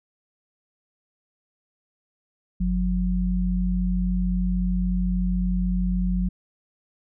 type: tone pair together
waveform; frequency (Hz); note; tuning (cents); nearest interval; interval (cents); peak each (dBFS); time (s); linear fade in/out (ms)
sine; 48.13 / 181.7; G1 / F#3; -31 / -31; octave + major seventh; 2300; -23; 2.6-6.29; 10
effects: none